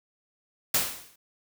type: noise with exponential decay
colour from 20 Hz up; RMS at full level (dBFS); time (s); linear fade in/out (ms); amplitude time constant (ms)
white; -21; 0.74-1.16; 5; 91
effects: none